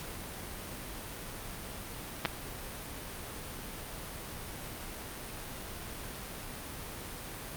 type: clicks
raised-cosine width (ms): 0.3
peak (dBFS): -13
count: 2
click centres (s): 2.251 / 2.257
effects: pink hiss -42 dBFS RMS until 7.56 s + Opus 48 kbps